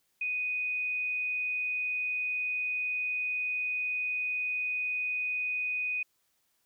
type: tone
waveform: sine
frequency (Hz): 2489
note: D#7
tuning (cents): 0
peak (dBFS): -29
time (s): 0.21-6.03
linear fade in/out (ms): 5
effects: white hiss -74 dBFS RMS until 6.65 s